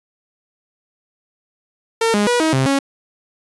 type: tone with pitch steps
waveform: sawtooth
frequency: 454.7 / 206.5 / 485.3 / 317.8 / 132.7 / 275.8 Hz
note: A#4 / G#3 / B4 / D#4 / C3 / C#4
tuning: -43 / -10 / -30 / +37 / +25 / -9 cents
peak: -10 dBFS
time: 2.01-2.79 s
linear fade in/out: 5 ms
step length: 130 ms
effects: resampled to 24000 Hz